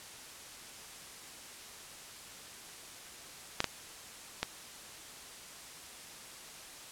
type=clicks; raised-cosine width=0.2 ms; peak=-10 / -12 / -13 dBFS; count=3; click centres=3.604 / 3.643 / 4.43 s; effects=white hiss -49 dBFS RMS until 6.91 s + low-pass 10000 Hz 12 dB/octave